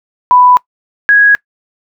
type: tone pair in turn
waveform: sine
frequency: 993 / 1658.1 Hz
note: B5 / G#6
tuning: +9 / -3 cents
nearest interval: major sixth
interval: 888 cents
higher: second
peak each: -3 dBFS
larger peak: neither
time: 0.31-0.57 / 1.09-1.35 s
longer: neither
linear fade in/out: 0 ms
effects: noise-tail reverb RT60 0.1 s tail -23 dB re dry